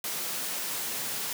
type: high-pass noise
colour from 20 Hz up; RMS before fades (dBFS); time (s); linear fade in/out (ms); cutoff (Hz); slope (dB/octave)
white; -33; 0.04-1.33; 2; 120; 48
effects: none